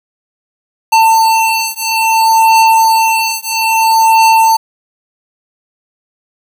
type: beating tone pair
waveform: square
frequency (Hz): 895 / 895.6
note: A5 / A5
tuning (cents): +29 / +30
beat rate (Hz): 0.6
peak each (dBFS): -11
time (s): 0.92-4.57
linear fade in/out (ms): 10
effects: 7-bit